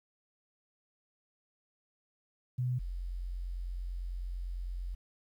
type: tone pair in turn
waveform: sine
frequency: 125.3 / 44.49 Hz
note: B2 / F1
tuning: +25 / +33 cents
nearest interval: octave + tritone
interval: 1792 cents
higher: first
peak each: -29 / -35 dBFS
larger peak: first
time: 2.58-2.79 / 2.79-4.95 s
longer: second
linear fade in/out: 10 ms
effects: 11-bit